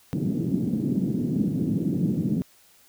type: band-pass noise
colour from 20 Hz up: pink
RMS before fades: -25 dBFS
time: 0.13-2.42 s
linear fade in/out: 0 ms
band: 160 to 270 Hz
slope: 24 dB/octave
effects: white hiss -57 dBFS RMS until 2.88 s